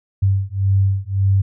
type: beating tone pair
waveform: sine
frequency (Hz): 96.6 / 98.4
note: G2 / G2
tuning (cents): -25 / +7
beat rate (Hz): 1.8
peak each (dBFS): -17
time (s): 0.22-1.42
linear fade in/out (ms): 10
effects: none